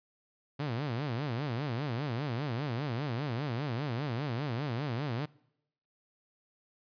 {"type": "tone with vibrato", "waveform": "sawtooth", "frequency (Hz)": 130.81, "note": "C3", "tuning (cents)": 0, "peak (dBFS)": -28, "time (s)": [0.59, 5.26], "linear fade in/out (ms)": 10, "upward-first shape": "sine", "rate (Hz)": 5, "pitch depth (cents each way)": 260, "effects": ["noise-tail reverb RT60 0.8 s tail -24 dB re dry", "resampled to 11025 Hz"]}